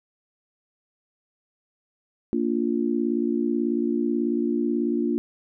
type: chord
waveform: sine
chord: Bb major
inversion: none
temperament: just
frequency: 233.1 / 291.4 / 349.6 Hz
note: Bb3 / D4 / F4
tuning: 0 / -13 / +2 cents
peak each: -25 / -26 / -26 dBFS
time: 2.33-5.18 s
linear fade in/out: 0 ms
effects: none